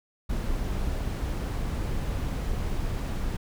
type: noise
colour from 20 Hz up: brown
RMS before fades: -29 dBFS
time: 0.29-3.37 s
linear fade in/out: 10 ms
effects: none